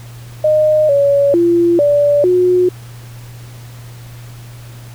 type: tone with pitch steps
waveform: sine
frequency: 614 / 564 / 342.9 / 580 / 361.9 Hz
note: D#5 / C#5 / F4 / D5 / F#4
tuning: -23 / +30 / -32 / -22 / -38 cents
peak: -8 dBFS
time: 0.44-2.69 s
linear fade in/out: 5 ms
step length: 450 ms
effects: added 119 Hz sine -31 dBFS peak until 4.94 s + pink hiss -41 dBFS RMS until 4.94 s